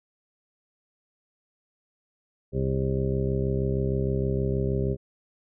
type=harmonic tone; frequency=66.4 Hz; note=C2; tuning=26 cents sharp; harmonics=1 / 2 / 3 / 4 / 5 / 6 / 8 / 9; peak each=-30 / -27 / -32 / -38 / -39 / -29 / -36 / -42 dBFS; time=2.52-4.97 s; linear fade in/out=50 ms; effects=none